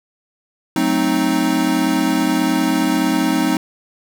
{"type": "chord", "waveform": "square", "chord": "F# diminished seventh", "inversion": "none", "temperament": "equal", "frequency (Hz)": [185, 220, 261.6, 311.1], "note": ["F#3", "A3", "C4", "Eb4"], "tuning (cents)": [0, 0, 0, 0], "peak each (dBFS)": [-24, -24, -20, -19], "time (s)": [0.76, 3.57], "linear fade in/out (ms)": 2, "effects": []}